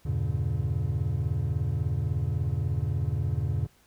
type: chord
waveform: triangle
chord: E diminished seventh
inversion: none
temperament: just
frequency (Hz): 82.41 / 98.89 / 118.67 / 142.4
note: E2 / G2 / Bb2 / Db3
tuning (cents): 0 / +16 / +31 / +47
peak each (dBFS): -29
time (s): 0.05-3.67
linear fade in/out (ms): 10
effects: pink hiss -62 dBFS RMS until 3.86 s